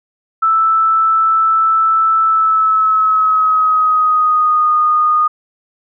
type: tone with pitch glide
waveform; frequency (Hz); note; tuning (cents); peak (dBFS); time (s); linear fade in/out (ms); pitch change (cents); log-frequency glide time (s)
sine; 1318.5 to 1230.2; E6 to D#6; 0 to -20; -9; 0.42-5.28; 10; -120; 2.23-4.72
effects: none